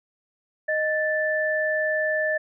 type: tone pair together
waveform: sine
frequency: 620.8 / 1760 Hz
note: D#5 / A6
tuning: -4 / 0 cents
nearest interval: octave + tritone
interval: 1804 cents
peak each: -24 dBFS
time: 0.68-2.38 s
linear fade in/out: 10 ms
effects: none